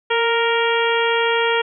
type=harmonic tone with a mistuned harmonic; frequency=466.2 Hz; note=A#4; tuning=in tune; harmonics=1 / 2 / 3 / 4 / 5 / 6 / 7; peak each=-19 / -22 / -24 / -25 / -26 / -27 / -27 dBFS; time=0.1-1.62 s; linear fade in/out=10 ms; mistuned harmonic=1; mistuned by=-22 cents; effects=none